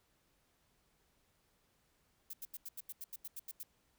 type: noise bursts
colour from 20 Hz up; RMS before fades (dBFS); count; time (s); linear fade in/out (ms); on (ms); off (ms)
violet; -45; 12; 2.3-3.632; 5; 34; 84
effects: pink hiss -75 dBFS RMS until 3.98 s